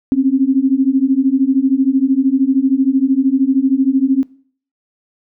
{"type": "beating tone pair", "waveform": "sine", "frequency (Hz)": [260, 273], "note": ["C4", "C#4"], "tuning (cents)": [-11, -26], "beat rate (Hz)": 13, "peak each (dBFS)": [-14, -13], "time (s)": [0.12, 4.23], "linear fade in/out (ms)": 0, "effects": ["noise-tail reverb RT60 0.5 s tail -21 dB re dry"]}